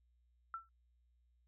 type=tone with exponential decay; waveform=sine; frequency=1340 Hz; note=E6; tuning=28 cents sharp; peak=-37 dBFS; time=0.54-0.69 s; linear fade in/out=1 ms; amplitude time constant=32 ms; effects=noise-tail reverb RT60 0.1 s tail -22 dB re dry + added 60 Hz sine -70 dBFS peak until 1.47 s